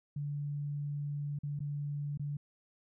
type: tone with dropouts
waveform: sine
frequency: 144.9 Hz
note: D3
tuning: 23 cents flat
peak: -34 dBFS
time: 0.16-2.37 s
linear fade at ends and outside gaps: 5 ms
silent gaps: 1.389-1.433 / 1.592-1.603 / 2.175-2.195 s
effects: none